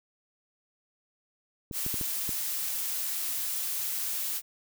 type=clicks; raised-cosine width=3 ms; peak=-24 dBFS; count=5; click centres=1.712 / 1.864 / 1.942 / 2.012 / 2.292 s
type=noise; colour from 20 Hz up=blue; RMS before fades=-32 dBFS; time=1.72-4.42 s; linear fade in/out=50 ms
effects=none